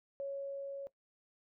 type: tone with level ramp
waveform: sine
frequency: 554.4 Hz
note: C#5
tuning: in tune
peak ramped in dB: -36 to -40 dBFS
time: 0.2-0.87 s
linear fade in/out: 0 ms
effects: noise-tail reverb RT60 0.1 s tail -18 dB re dry